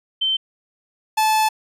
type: tone pair in turn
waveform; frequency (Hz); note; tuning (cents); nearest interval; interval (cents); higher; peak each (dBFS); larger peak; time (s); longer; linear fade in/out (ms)
sine / 45% pulse; 3098 / 869.3; G7 / A5; -21 / -21; octave + minor seventh; 2200; first; -17 / -15; second; 0.21-0.37 / 1.17-1.49; second; 10
effects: resampled to 32000 Hz